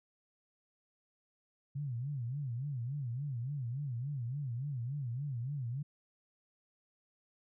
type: tone with vibrato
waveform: sine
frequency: 130.81 Hz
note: C3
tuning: in tune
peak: -35 dBFS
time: 1.75-5.83 s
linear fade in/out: 10 ms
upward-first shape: sine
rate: 3.5 Hz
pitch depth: 210 cents each way
effects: none